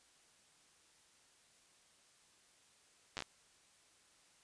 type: slowing click train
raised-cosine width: 0.2 ms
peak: -23 dBFS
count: 5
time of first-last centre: 3.17-3.223 s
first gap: 9 ms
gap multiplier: 1.26
effects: white hiss -68 dBFS RMS until 4.43 s + resampled to 22050 Hz